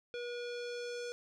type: tone with low-pass filter sweep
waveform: square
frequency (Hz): 482.5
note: B4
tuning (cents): -40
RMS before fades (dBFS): -41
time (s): 0.14-1.12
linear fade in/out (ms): 0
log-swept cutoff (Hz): 3600 to 6200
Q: 1.8
effects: none